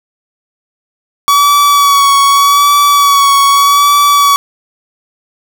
45% pulse tone with vibrato, 1134 Hz, C#6, 39 cents sharp, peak -5 dBFS, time 1.28-4.36 s, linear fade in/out 0 ms, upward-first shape sine, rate 0.83 Hz, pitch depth 28 cents each way, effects none

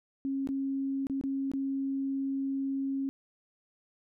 sine tone with dropouts, 271.8 Hz, C#4, 34 cents flat, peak -29 dBFS, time 0.25-3.09 s, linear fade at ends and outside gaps 0 ms, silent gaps 0.473-0.489 / 1.069-1.098 / 1.212-1.238 / 1.516-1.536 s, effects none

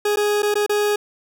40% pulse tone with dropouts, 415.3 Hz, G#4, in tune, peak -16 dBFS, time 0.05-0.96 s, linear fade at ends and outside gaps 5 ms, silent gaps 0.16-0.17 / 0.422-0.429 / 0.542-0.554 / 0.664-0.694 s, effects none

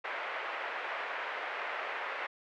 white band-pass noise, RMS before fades -38 dBFS, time 0.04-2.27 s, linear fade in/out 10 ms, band 470 to 2200 Hz, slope 24 dB/octave, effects none

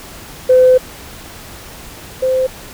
sine tone pair in turn, 510 / 518 Hz, C5 / C5, -44 / -17 cents, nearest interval unison, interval 27 cents, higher second, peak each -4 / -11 dBFS, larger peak first, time 0.49-0.78 / 2.22-2.47 s, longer first, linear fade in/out 10 ms, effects tanh soft clip ceiling 0 dBFS + pink hiss -34 dBFS RMS until 2.73 s

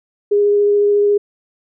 sine tone with vibrato, 410 Hz, G#4, 22 cents flat, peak -10 dBFS, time 0.31-1.18 s, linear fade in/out 10 ms, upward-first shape sine, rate 14 Hz, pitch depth 8 cents each way, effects none

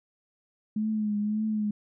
sine tone with vibrato, 212.3 Hz, G#3, 38 cents sharp, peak -25 dBFS, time 0.76-1.71 s, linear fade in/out 5 ms, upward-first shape triangle, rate 1.8 Hz, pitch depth 52 cents each way, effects none

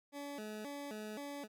20% pulse tone with vibrato, 246.9 Hz, B3, in tune, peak -38 dBFS, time 0.12-1.48 s, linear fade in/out 50 ms, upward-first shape square, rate 1.9 Hz, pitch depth 250 cents each way, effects none

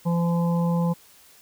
harmonic tone, 170.7 Hz, F3, 39 cents flat, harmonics 1 / 3 / 5 / 6, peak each -20 / -30 / -34 / -36 dBFS, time 0.05-0.94 s, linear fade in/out 20 ms, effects white hiss -53 dBFS RMS until 1.41 s

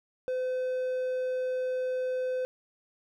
triangle tone, 510 Hz, C5, 44 cents flat, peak -26 dBFS, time 0.28-2.45 s, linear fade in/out 0 ms, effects none

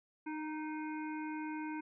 harmonic tone with a mistuned harmonic, 307.9 Hz, D#4, 18 cents flat, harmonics 1 / 3 / 5 / 7 / 8, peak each -39 / -45 / -50 / -53 / -54 dBFS, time 0.26-1.81 s, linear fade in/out 10 ms, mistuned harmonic 3, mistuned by +19 cents, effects none

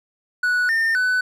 triangle tone with pitch steps, 1474 / 1812 / 1500 Hz, F#6 / A#6 / F#6, -7 / -50 / +23 cents, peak -15 dBFS, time 0.43-1.21 s, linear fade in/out 5 ms, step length 260 ms, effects none

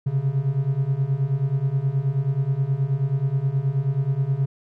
triangle beating tone pair, 130.81 / 140.21 Hz, C3 / C#3, 0 / +20 cents, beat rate 9.4 Hz, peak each -22 / -20 dBFS, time 0.06-4.46 s, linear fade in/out 10 ms, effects none

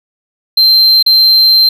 triangle tone with dropouts, 4132 Hz, C8, 22 cents flat, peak -3 dBFS, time 0.57-1.69 s, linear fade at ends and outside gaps 5 ms, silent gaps 1.027-1.062 s, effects none

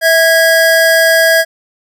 square tone pair together, 653.2 / 1646 Hz, E5 / G#6, -16 / -16 cents, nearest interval octave + major third, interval 1600 cents, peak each -10 dBFS, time 0.01-1.45 s, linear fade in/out 50 ms, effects none

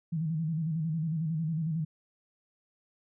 sine tone with vibrato, 160 Hz, D#3, 49 cents sharp, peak -28 dBFS, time 0.12-1.85 s, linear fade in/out 10 ms, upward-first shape square, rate 11 Hz, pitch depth 69 cents each way, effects none

